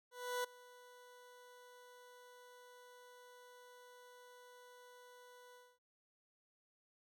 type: tone with ADSR envelope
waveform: 20% pulse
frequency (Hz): 493.8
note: B4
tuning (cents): 0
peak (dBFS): -31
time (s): 0.11-5.79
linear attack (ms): 330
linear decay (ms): 9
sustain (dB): -22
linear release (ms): 240
effects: none